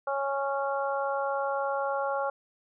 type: harmonic tone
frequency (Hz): 276.4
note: C#4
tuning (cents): -5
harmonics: 2 / 3 / 4 / 5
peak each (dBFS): -30 / -32 / -35 / -35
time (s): 0.07-2.3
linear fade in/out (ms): 5
effects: none